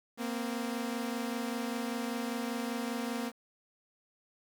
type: tone pair together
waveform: sawtooth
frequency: 233.1 / 258.2 Hz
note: A#3 / C4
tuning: 0 / -23 cents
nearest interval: major second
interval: 177 cents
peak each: -31 / -34 dBFS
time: 0.17-3.32 s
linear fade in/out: 50 ms
effects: 9-bit